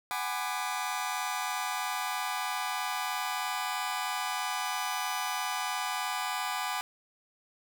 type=chord; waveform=sawtooth; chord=G# half-diminished seventh; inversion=third; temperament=just; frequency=747.5 / 830.6 / 996.7 / 1196.1 Hz; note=F#5 / G#5 / B5 / D6; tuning=+17 / 0 / +16 / +31 cents; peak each=-33 dBFS; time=0.11-6.81 s; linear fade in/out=0 ms; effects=none